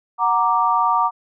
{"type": "chord", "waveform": "sine", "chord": "Gb augmented", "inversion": "none", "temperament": "equal", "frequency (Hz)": [740, 932.3, 1174.7], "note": ["Gb5", "Bb5", "D6"], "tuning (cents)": [0, 0, 0], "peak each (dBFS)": [-22, -18, -18], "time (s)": [0.18, 1.11], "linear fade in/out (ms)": 50, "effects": []}